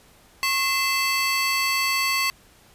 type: tone cluster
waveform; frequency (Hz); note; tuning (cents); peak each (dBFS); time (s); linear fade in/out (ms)
square; 1087 / 2052 / 2636 / 4477; C#6 / C7 / E7 / C#8; -34 / -34 / -1 / +16; -27; 0.43-2.3; 0
effects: pink hiss -54 dBFS RMS until 2.74 s + resampled to 32000 Hz